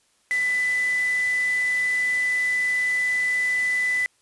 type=tone in noise; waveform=sine; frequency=1996 Hz; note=B6; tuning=18 cents sharp; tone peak=-20 dBFS; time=0.31-4.06 s; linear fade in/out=0 ms; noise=white; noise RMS=-38 dBFS; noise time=0.31-4.06 s; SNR=+15 dB; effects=white hiss -64 dBFS RMS until 4.21 s + resampled to 24000 Hz